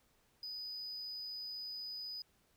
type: tone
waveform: triangle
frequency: 4978 Hz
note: D#8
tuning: in tune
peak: -40 dBFS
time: 0.43-2.22 s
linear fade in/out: 2 ms
effects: tanh soft clip ceiling -36 dBFS + pink hiss -73 dBFS RMS until 2.56 s